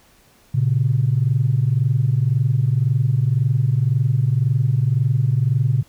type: tone pair together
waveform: sine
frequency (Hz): 115.71 / 137.6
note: A#2 / C#3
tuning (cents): -12 / -12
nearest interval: minor third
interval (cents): 300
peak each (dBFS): -17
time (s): 0.54-5.83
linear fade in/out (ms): 10
effects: tanh soft clip ceiling -7 dBFS + pink hiss -54 dBFS RMS until 5.88 s